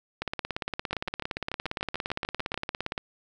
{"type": "two click trains", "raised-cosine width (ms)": 0.3, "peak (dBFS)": [-16, -14], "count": [12, 49], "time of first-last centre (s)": [[0.93, 2.543], [0.22, 2.979]], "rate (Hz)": [6.82, 17.4], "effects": []}